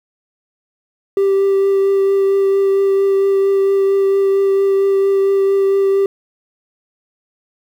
triangle tone with vibrato, 392 Hz, G4, in tune, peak -8 dBFS, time 1.17-6.06 s, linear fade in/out 2 ms, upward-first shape triangle, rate 4.4 Hz, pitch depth 12 cents each way, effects tanh soft clip ceiling -5 dBFS + 8-bit

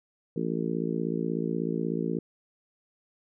harmonic tone, 56.4 Hz, A1, 44 cents sharp, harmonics 3 / 4 / 5 / 6 / 7 / 8, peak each -32 / -33 / -34 / -35 / -35 / -36 dBFS, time 0.36-2.19 s, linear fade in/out 5 ms, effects none

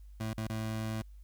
25% pulse tone with dropouts, 110 Hz, A2, in tune, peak -30 dBFS, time 0.2-1.02 s, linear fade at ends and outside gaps 5 ms, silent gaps 0.333-0.376 / 0.473-0.497 s, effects added 50 Hz sine -48 dBFS peak until 1.23 s + white hiss -75 dBFS RMS until 1.23 s

